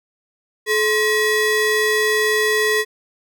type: ring-modulated tone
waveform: square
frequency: 741 Hz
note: F#5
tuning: 2 cents sharp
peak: -13 dBFS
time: 0.66-2.85 s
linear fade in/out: 50 ms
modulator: 1170 Hz
effects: none